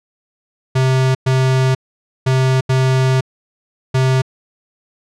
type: tone bursts at uneven times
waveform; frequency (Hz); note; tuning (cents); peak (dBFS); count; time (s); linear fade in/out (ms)
square; 130.81; C3; 0; -12; 5; 0.75-1.15 / 1.26-1.75 / 2.26-2.61 / 2.69-3.21 / 3.94-4.22; 10
effects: low-pass 7000 Hz 12 dB/octave